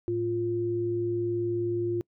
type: tone pair together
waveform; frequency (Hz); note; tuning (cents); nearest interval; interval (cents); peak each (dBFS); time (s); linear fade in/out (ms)
sine; 110.15 / 349.2; A2 / F4; +2 / 0; octave + minor sixth; 1998; -34 / -26; 0.08-2.01; 0
effects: noise-tail reverb RT60 0.1 s tail -26 dB re dry